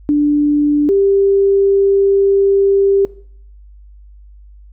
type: tone pair in turn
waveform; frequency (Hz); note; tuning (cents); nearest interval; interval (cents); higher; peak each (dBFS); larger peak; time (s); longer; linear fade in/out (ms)
sine; 293.7 / 394.7; D4 / G4; 0 / +12; perfect fourth; 512; second; -9; neither; 0.09-0.89 / 0.89-3.05; second; 0
effects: noise-tail reverb RT60 0.6 s tail -21 dB re dry + added 50 Hz sine -37 dBFS peak until 4.72 s

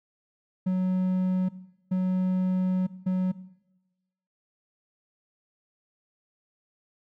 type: tone bursts at uneven times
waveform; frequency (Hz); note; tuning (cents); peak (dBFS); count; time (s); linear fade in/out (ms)
triangle; 185; F#3; 0; -20; 3; 0.66-1.49 / 1.91-2.87 / 3.06-3.32; 10
effects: noise-tail reverb RT60 1.0 s tail -18 dB re dry

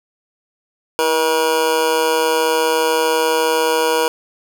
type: tone with amplitude modulation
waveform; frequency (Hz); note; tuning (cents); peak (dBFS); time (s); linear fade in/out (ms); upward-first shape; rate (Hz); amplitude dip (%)
25% pulse; 479.5; A#4; +49; -7; 0.99-4.08; 0; sine; 152; 75
effects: none

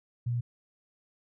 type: tone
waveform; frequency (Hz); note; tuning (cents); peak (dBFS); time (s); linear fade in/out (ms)
sine; 120; B2; -49; -27; 0.26-0.41; 10
effects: none

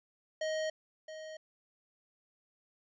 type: tone with echo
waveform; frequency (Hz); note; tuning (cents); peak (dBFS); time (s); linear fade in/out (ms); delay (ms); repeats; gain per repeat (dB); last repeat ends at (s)
square; 627; D#5; +13; -33; 0.41-0.7; 5; 670; 1; -11; 1.37
effects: resampled to 16000 Hz

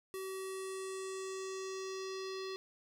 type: tone with low-pass filter sweep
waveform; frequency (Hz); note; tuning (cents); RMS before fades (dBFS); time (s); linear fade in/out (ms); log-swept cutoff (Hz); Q
square; 381.1; G4; -49; -42; 0.14-2.56; 0; 12000 to 4500; 3.3
effects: 11-bit

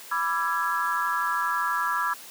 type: chord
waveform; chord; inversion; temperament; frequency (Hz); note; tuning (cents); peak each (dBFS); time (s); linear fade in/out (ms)
sine; E dominant seventh; second; equal with one note detuned; 987.8 / 1174.7 / 1347 / 1661.2; B5 / D6 / E6 / G#6; 0 / 0 / +37 / 0; -29; 0.11-2.14; 10
effects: white hiss -44 dBFS RMS until 2.3 s + high-pass 200 Hz 12 dB/octave

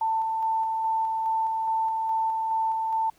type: tone with tremolo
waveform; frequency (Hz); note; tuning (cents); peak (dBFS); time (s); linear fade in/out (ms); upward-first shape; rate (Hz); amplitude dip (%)
sine; 891; A5; +22; -22; 0.01-3.1; 5; square; 2.4; 25
effects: pink hiss -61 dBFS RMS until 3.18 s

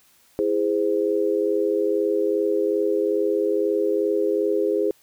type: chord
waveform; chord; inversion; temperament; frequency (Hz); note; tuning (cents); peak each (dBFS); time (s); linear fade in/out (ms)
sine; E augmented; none; just; 329.6 / 412 / 515; E4 / G#4 / B#4; 0 / -14 / -28; -25 / -21 / -25; 0.39-4.91; 0
effects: white hiss -58 dBFS RMS until 5.02 s

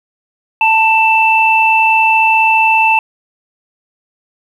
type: tone pair together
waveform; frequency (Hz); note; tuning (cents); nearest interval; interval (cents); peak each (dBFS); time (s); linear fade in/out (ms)
sine; 887.5 / 2658; A5 / E7; +15 / +14; octave + perfect fifth; 1899; -10; 0.61-2.99; 2
effects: 7-bit

